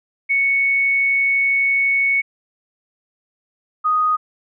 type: tone pair in turn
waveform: sine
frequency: 2217 / 1244.2 Hz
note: C#7 / D#6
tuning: 0 / 0 cents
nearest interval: minor seventh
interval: 1000 cents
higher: first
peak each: -14 dBFS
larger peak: neither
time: 0.29-2.22 / 3.84-4.17 s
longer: first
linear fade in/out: 20 ms
effects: none